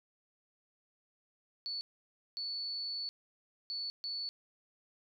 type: tone bursts at uneven times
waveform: sine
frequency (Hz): 4450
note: C#8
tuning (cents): +6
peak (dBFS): -36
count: 4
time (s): 1.66-1.81 / 2.37-3.09 / 3.7-3.9 / 4.04-4.29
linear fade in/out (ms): 0
effects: none